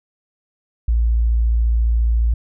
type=tone; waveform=sine; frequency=57.2 Hz; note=A#1; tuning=32 cents flat; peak=-13 dBFS; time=0.88-2.34 s; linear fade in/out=5 ms; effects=none